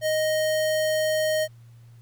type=tone; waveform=square; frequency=622.3 Hz; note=D#5; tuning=in tune; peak=-22 dBFS; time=0.01-1.48 s; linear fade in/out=50 ms; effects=added 117 Hz sine -46 dBFS peak until 2.01 s + pink hiss -64 dBFS RMS until 2.01 s